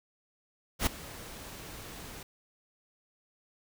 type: noise with ADSR envelope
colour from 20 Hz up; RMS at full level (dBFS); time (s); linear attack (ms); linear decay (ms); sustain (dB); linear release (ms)
pink; -26; 0.79-2.23; 78; 6; -19; 4
effects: none